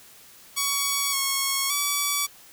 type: tone with pitch steps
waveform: 5% pulse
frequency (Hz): 1124 / 1095 / 1145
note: C#6 / C#6 / D6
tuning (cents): +24 / -22 / -44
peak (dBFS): -11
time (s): 0.56-2.27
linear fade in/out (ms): 20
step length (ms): 570
effects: white hiss -50 dBFS RMS until 2.52 s